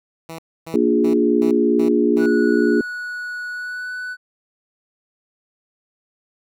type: tone bursts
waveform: 10% pulse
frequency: 163.5 Hz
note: E3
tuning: 14 cents flat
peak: -23 dBFS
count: 6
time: 0.29-2.26 s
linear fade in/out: 2 ms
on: 95 ms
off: 280 ms
type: chord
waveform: sine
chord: Bb dominant seventh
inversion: none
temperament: equal with one note detuned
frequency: 233.1 / 293.7 / 353.1 / 415.3 Hz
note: Bb3 / D4 / F4 / Ab4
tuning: 0 / 0 / +19 / 0 cents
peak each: -19 dBFS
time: 0.74-2.81 s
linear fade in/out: 2 ms
type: tone with pitch glide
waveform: triangle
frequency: 1467 to 1490.9 Hz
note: F#6 to F#6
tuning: -15 to +13 cents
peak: -24 dBFS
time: 2.18-4.17 s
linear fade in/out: 50 ms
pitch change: +28 cents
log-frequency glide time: 3.51-3.91 s
effects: none